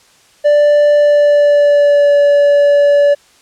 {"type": "tone with pitch glide", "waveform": "triangle", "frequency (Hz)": [587.3, 574.9], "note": ["D5", "D5"], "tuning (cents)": [0, -37], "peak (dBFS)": -4, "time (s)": [0.44, 3.15], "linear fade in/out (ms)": 20, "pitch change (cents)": -37, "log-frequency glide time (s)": [0.95, 2.15], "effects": ["white hiss -48 dBFS RMS until 3.41 s", "low-pass 8000 Hz 12 dB/octave"]}